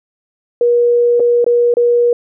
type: tone with dropouts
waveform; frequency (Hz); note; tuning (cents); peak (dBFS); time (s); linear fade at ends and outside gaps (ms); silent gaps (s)
sine; 478.9; A#4; +47; -8; 0.61-2.13; 2; 1.197-1.202 / 1.444-1.464 / 1.74-1.769
effects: none